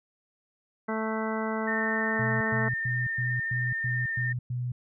harmonic tone, 220 Hz, A3, in tune, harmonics 1 / 2 / 3 / 4 / 5 / 6 / 7 / 9, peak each -31 / -34 / -36 / -37 / -38 / -39 / -39 / -41 dBFS, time 0.88-2.69 s, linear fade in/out 10 ms
sine tone with vibrato, 1813 Hz, A#6, 49 cents flat, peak -28 dBFS, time 1.67-4.33 s, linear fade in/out 10 ms, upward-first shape square, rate 19 Hz, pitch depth 12 cents each way
sine tone bursts, 123.47 Hz, B2, in tune, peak -28 dBFS, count 8, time 2.19-4.72 s, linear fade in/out 5 ms, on 220 ms, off 110 ms
effects none

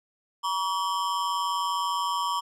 square ring-modulated tone, 1046.5 Hz, C6, in tune, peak -23 dBFS, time 0.43-2.41 s, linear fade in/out 20 ms, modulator 89.8 Hz, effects low-pass 9000 Hz 12 dB/octave

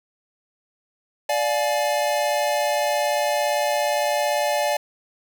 square chord, D diminished, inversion none, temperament just, 587.3 / 704.8 / 845.8 Hz, D5 / F5 / Ab5, 0 / +16 / +31 cents, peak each -23 / -27 / -26 dBFS, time 1.29-4.77 s, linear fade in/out 5 ms, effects none

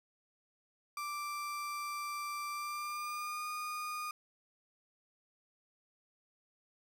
35% pulse tone with pitch glide, 1174.7 to 1224.6 Hz, D6 to D#6, 0 to -28 cents, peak -36 dBFS, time 0.97-4.11 s, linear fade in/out 2 ms, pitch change +72 cents, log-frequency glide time 2.51-3.48 s, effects none

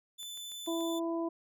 sawtooth tone, 3510 Hz, A7, 5 cents flat, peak -38 dBFS, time 0.18-1 s, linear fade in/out 20 ms
click train, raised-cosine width 0.2 ms, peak -39 dBFS, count 5, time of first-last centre 0.23-0.807 s, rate 6.93 Hz
harmonic tone, 332.9 Hz, E4, 17 cents sharp, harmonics 1 / 2 / 3, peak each -32 / -38 / -42 dBFS, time 0.67-1.29 s, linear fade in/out 10 ms
effects none

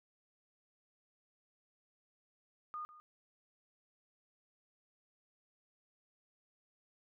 sine tone with echo, 1224 Hz, D#6, 29 cents flat, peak -40 dBFS, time 2.74-2.85 s, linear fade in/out 0 ms, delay 150 ms, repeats 1, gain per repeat -15 dB, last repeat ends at 3 s, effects none

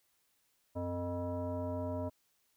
sine tone with frequency modulation, 261.6 Hz, C4, in tune, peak -34 dBFS, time 0.75-2.1 s, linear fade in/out 20 ms, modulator 354 Hz, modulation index 1.5, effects white hiss -75 dBFS RMS until 2.56 s

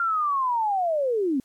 sine linear sweep, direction down, 1396.9 to 246.9 Hz, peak -21 dBFS, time 0-1.4 s, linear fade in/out 2 ms, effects white hiss -64 dBFS RMS until 1.44 s + low-pass 12000 Hz 12 dB/octave

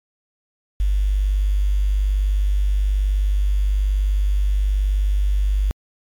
sine tone with quantisation, 49.44 Hz, G1, 15 cents sharp, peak -15 dBFS, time 0.8-5.71 s, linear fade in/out 0 ms, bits 7, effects MP3 96 kbps

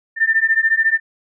sine beating tone pair, 1787 / 1801 Hz, A6 / A6, +26 / +40 cents, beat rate 14 Hz, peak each -16 dBFS, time 0.16-1 s, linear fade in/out 50 ms, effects none

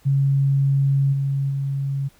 sine tone with level steps, 138 Hz, C#3, 7 cents flat, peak -15 / -19 / -21 dBFS, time 0.05-2.09 s, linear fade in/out 20 ms, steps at 1.12 / 1.49 s, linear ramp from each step 20 ms, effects pink hiss -56 dBFS RMS until 2.19 s

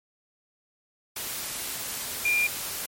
sine tone in noise, 2400 Hz, D7, 37 cents sharp, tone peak -21 dBFS, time 2.25-2.47 s, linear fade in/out 5 ms, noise white, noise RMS -33 dBFS, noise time 1.16-2.86 s, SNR +9 dB, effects MP3 64 kbps

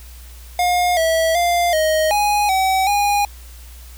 square tone with pitch steps, 713 / 651 / 697 / 626 / 829 / 762 / 818 Hz, F5 / E5 / F5 / D#5 / G#5 / G5 / G#5, +36 / -22 / -4 / +10 / -3 / -49 / -26 cents, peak -15 dBFS, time 0.59-3.25 s, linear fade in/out 2 ms, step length 380 ms, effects added 60 Hz sine -36 dBFS peak until 3.97 s + white hiss -45 dBFS RMS until 3.97 s

